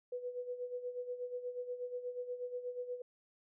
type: tone with tremolo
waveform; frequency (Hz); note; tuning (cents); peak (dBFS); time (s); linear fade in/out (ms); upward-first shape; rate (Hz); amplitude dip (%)
sine; 493.8; B4; 0; -36; 0.12-3.02; 5; sine; 8.3; 70
effects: none